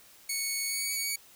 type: tone with pitch glide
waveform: 10% pulse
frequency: 2217 to 2249 Hz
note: C#7 to C#7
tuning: 0 to +24 cents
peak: -21 dBFS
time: 0.29-1.16 s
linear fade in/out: 5 ms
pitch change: +24 cents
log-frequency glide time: 0.66-0.89 s
effects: white hiss -56 dBFS RMS until 1.35 s